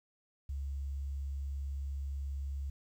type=tone; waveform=sine; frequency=69.3 Hz; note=C#2; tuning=in tune; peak=-35 dBFS; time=0.49-2.7 s; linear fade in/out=5 ms; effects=11-bit